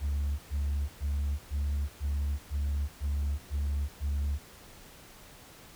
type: tone bursts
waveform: sine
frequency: 71.6 Hz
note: D2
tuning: 43 cents flat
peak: -25 dBFS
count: 9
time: 0-4.39 s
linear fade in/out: 50 ms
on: 390 ms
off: 110 ms
effects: tanh soft clip ceiling -26 dBFS + pink hiss -52 dBFS RMS until 5.75 s